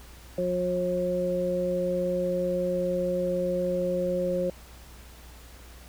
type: harmonic tone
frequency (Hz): 179.6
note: F3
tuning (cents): +49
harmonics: 1 / 2 / 3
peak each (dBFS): -31 / -32 / -26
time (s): 0.38-4.5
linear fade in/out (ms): 2
effects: added 60 Hz sine -47 dBFS peak until 5.88 s + pink hiss -51 dBFS RMS until 5.88 s